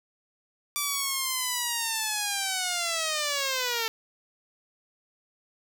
5% pulse linear sweep, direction down, 1169 to 444.3 Hz, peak -15 dBFS, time 0.76-3.88 s, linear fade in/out 0 ms, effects none

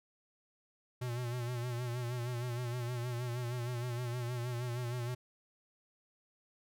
square tone with vibrato, 121.7 Hz, B2, 25 cents flat, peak -36 dBFS, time 1.01-5.15 s, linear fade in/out 10 ms, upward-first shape sine, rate 6.4 Hz, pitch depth 58 cents each way, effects none

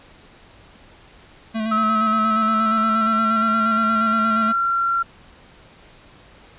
square tone with vibrato, 220 Hz, A3, in tune, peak -22 dBFS, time 1.54-4.53 s, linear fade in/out 20 ms, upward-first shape square, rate 8.5 Hz, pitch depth 26 cents each way
sine tone with pitch glide, 1292 to 1368.8 Hz, E6 to F6, -35 to -35 cents, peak -17 dBFS, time 1.71-5.03 s, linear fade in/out 10 ms, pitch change +100 cents, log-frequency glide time 2.15-3.55 s
effects pink hiss -48 dBFS RMS until 6.58 s + resampled to 8000 Hz

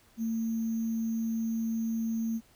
sine tone with sample-and-hold, 225.7 Hz, A3, 44 cents sharp, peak -28 dBFS, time 0.17-2.41 s, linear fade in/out 50 ms, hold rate 6300 Hz, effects pink hiss -62 dBFS RMS until 2.55 s

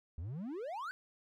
triangle exponential sweep, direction up, 73.42 to 1568 Hz, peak -37 dBFS, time 0.18-0.91 s, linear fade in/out 0 ms, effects none

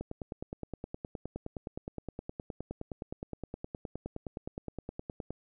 click train, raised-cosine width 2 ms, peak -24 dBFS, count 52, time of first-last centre 0.01-5.306 s, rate 9.63 Hz, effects none

